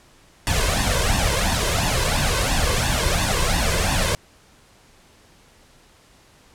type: noise with flanger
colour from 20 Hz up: pink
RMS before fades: -20 dBFS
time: 0.47-4.15 s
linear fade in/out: 0 ms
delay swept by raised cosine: 1.1 to 1.97 ms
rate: 2.9 Hz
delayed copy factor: +0.75
effects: pink hiss -53 dBFS RMS until 6.54 s + low-pass 10000 Hz 12 dB/octave